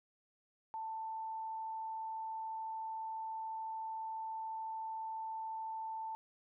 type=tone; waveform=sine; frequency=887 Hz; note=A5; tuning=14 cents sharp; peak=-39 dBFS; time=0.74-6.15 s; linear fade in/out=0 ms; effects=none